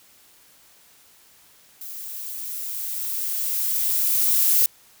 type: noise with level ramp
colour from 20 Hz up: violet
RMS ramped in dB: -36 to -17 dBFS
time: 1.81-4.66 s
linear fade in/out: 2 ms
effects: white hiss -54 dBFS RMS until 5 s